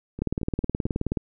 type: two click trains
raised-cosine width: 3 ms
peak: -12 / -22 dBFS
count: 19 / 4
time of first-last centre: 0.22-1.172 / 0.19-0.864 s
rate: 18.9 / 4.45 Hz
effects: none